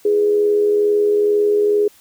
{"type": "tone with amplitude modulation", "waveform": "sine", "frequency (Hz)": 415.3, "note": "G#4", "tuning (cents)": 0, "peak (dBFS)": -10, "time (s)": [0.05, 1.88], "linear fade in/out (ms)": 5, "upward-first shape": "sine", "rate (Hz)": 82.2, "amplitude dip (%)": 45, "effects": ["white hiss -50 dBFS RMS until 2 s"]}